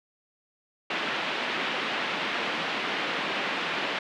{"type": "band-pass noise", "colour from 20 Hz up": "white", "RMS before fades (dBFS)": -30, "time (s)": [0.9, 3.99], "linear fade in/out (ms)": 5, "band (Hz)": [180, 3100], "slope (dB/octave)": 24, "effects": []}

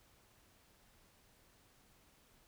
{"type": "silence", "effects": ["pink hiss -68 dBFS RMS until 2.47 s"]}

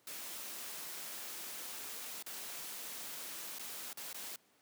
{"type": "noise with dropouts", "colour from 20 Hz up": "white", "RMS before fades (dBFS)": -45, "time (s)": [0.07, 4.36], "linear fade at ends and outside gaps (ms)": 2, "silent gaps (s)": [[2.226, 2.263], [3.586, 3.594], [3.931, 3.972], [4.13, 4.144]], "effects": ["pink hiss -70 dBFS RMS until 4.61 s", "high-pass 200 Hz 12 dB/octave"]}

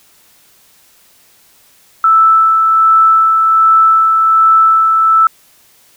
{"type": "tone with tremolo", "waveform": "sine", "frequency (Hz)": 1318, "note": "E6", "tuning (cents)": -1, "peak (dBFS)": -4, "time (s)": [2.04, 5.27], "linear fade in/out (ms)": 2, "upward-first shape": "sine", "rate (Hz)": 1.3, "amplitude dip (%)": 30, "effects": ["white hiss -48 dBFS RMS until 5.96 s"]}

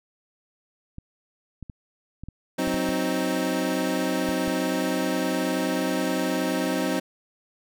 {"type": "clicks", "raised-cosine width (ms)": 5, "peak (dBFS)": -25, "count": 10, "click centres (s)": [0.984, 1.627, 1.698, 2.236, 2.286, 2.676, 2.743, 2.89, 4.29, 4.479]}
{"type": "chord", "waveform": "25% pulse", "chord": "C diminished", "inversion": "second", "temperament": "equal", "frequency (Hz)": [185, 261.6, 311.1], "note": ["Gb3", "C4", "Eb4"], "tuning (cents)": [0, 0, 0], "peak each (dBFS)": [-26, -23, -24], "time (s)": [2.58, 7], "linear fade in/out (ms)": 10}
{"effects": []}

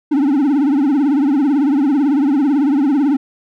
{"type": "tone with vibrato", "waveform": "triangle", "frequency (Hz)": 282.3, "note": "C#4", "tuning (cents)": 32, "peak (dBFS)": -9, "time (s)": [0.11, 3.17], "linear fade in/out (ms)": 10, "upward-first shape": "triangle", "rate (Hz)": 18, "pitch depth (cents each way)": 180, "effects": []}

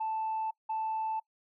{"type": "tone pair in turn", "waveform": "sine", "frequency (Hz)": [880, 880], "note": ["A5", "A5"], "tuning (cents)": [0, 0], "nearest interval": "unison", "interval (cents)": 0, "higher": "neither", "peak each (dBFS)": [-29, -29], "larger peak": "neither", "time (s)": [[0, 0.51], [0.69, 1.2]], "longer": "neither", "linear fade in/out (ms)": 10, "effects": ["noise-tail reverb RT60 0.1 s tail -23 dB re dry", "tanh soft clip ceiling -27 dBFS"]}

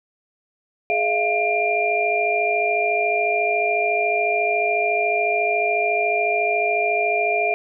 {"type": "tone cluster", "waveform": "sine", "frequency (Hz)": [419.9, 637, 691, 2390], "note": ["G#4", "D#5", "F5", "D7"], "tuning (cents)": [19, 41, -19, 30], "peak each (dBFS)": [-25, -27, -21, -22], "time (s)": [0.9, 7.54], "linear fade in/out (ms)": 0, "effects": []}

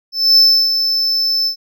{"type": "tone with ADSR envelope", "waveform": "triangle", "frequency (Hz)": 5274, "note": "E8", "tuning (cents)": 0, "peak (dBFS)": -4, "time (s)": [0.12, 1.56], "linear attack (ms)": 250, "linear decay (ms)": 320, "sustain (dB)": -8, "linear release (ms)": 95, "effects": []}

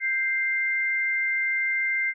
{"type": "tone pair together", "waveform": "sine", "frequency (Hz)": [1578.3, 2093], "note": ["G6", "C7"], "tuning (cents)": [11, 0], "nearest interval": "perfect fourth", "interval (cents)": 489, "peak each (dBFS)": [-30, -23], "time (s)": [0, 2.14], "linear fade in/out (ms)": 50, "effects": []}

